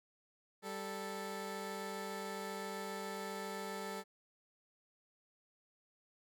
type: tone pair together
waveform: 15% pulse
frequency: 196 / 439.4 Hz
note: G3 / A4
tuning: 0 / -2 cents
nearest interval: octave + major second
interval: 1398 cents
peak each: -38 / -37 dBFS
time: 0.62-4.04 s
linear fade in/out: 50 ms
effects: none